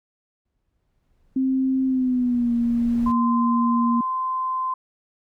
brown noise with exponential growth, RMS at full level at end -34 dBFS, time 0.45-3.12 s, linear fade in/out 5 ms, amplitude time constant 580 ms
sine tone with pitch glide, 263.2 to 235.8 Hz, C4 to A#3, +10 to +20 cents, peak -18 dBFS, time 1.36-4.01 s, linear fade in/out 5 ms, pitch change -190 cents, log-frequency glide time 1.86-2.53 s
sine tone, 1035 Hz, C6, 19 cents flat, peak -22 dBFS, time 3.06-4.74 s, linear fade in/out 5 ms
effects none

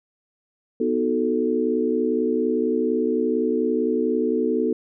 sine chord, B dominant seventh, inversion none, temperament equal with one note detuned, 246.9 / 311.1 / 368.7 / 440 Hz, B3 / D#4 / F#4 / A4, 0 / 0 / -6 / 0 cents, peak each -24 / -26 / -26 / -23 dBFS, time 0.8-4.73 s, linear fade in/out 5 ms, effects none

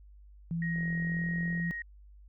sine tone with pitch glide, 167.6 to 170.83 Hz, E3 to F3, +29 to -38 cents, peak -30 dBFS, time 0.51-1.71 s, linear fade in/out 0 ms, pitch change +33 cents, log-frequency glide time 0.98-1.37 s
sine tone, 1879 Hz, A#6, 13 cents sharp, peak -35 dBFS, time 0.62-1.82 s, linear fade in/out 2 ms
click train, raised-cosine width 2 ms, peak -36 dBFS, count 36, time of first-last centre 0.76-1.599 s, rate 41.7 Hz
effects added 50 Hz sine -51 dBFS peak until 2.28 s

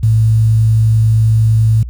sine tone with quantisation, 111 Hz, A2, 16 cents sharp, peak -7 dBFS, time 0.03-1.83 s, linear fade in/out 5 ms, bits 6, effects added 60 Hz sine -22 dBFS peak until 1.89 s

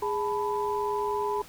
sine tone cluster, 413 / 871 / 992 Hz, G#4 / A5 / B5, -10 / -18 / +7 cents, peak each -29 / -33 / -30 dBFS, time 0.02-1.42 s, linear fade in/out 5 ms, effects pink hiss -49 dBFS RMS until 1.48 s

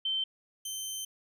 sine / 15% pulse tone pair in turn, 3100 / 3100 Hz, G7 / G7, -20 / -20 cents, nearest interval unison, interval 0 cents, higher neither, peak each -28 dBFS, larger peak neither, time 0.05-0.24 / 0.65-1.05 s, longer second, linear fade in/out 5 ms, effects none

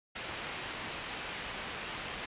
white low-pass noise, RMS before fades -41 dBFS, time 0.15-2.26 s, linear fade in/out 10 ms, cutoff 3300 Hz, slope 24 dB/octave, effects resampled to 8000 Hz

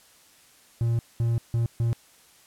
triangle tone bursts at uneven times, 116.54 Hz, A#2, in tune, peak -19 dBFS, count 4, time 0.81-0.99 / 1.2-1.38 / 1.54-1.66 / 1.8-1.93 s, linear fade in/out 0 ms, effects white hiss -56 dBFS RMS until 2.46 s + low-pass 12000 Hz 12 dB/octave

